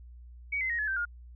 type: tone with pitch steps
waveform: sine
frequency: 2257 / 2058 / 1876.1 / 1710.5 / 1559.5 / 1421.8 Hz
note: C#7 / C7 / A#6 / A6 / G6 / F6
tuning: +31 / -29 / +11 / -49 / -9 / +31 cents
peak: -28 dBFS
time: 0.52-1.054 s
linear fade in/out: 10 ms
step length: 89 ms
effects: added 60 Hz sine -46 dBFS peak until 1.35 s